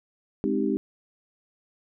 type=chord; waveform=sine; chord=Ab major seventh; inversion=none; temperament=equal; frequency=207.7 / 261.6 / 311.1 / 392 Hz; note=Ab3 / C4 / Eb4 / G4; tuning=0 / 0 / 0 / 0 cents; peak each=-28 dBFS; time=0.44-0.77 s; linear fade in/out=0 ms; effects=none